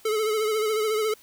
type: tone with vibrato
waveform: square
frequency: 432.3 Hz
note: A4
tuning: 31 cents flat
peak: -23 dBFS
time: 0.05-1.14 s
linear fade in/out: 5 ms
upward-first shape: sine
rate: 14 Hz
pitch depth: 47 cents each way
effects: white hiss -54 dBFS RMS until 1.22 s